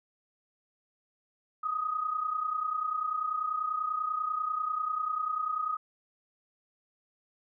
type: tone pair together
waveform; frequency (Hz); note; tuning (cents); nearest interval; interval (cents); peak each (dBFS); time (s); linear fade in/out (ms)
sine; 1228 / 1258.2; D#6 / D#6; -23 / +19; unison; 42; -35 / -30; 1.63-5.77; 10
effects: none